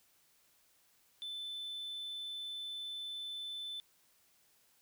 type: tone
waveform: triangle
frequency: 3520 Hz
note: A7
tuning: in tune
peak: -38 dBFS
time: 1.22-3.8 s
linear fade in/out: 0 ms
effects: tanh soft clip ceiling -34 dBFS + white hiss -70 dBFS RMS until 4.81 s